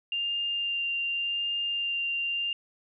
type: tone with vibrato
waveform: sine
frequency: 2794 Hz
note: F7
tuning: in tune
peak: -27 dBFS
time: 0.12-2.53 s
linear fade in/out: 2 ms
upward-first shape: sine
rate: 0.87 Hz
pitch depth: 9 cents each way
effects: none